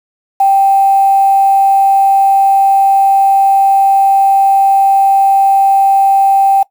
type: tone with quantisation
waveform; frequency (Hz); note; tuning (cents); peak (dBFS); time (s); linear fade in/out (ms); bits
sine; 784; G5; 0; -5; 0.4-6.63; 5; 5
effects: noise-tail reverb RT60 0.1 s tail -20 dB re dry